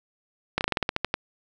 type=slowing click train; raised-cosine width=0.3 ms; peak=-7 dBFS; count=11; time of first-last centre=0.58-1.141 s; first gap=29 ms; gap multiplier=1.14; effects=none